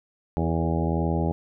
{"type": "harmonic tone with a mistuned harmonic", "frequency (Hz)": 81.9, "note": "E2", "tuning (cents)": -11, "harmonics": [1, 2, 3, 4, 5, 6, 7, 8, 9, 10], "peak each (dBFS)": [-27, -26, -31, -31, -33, -37, -35, -38, -38, -34], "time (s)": [0.37, 1.32], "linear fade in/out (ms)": 0, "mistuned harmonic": 5, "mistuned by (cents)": 23, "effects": []}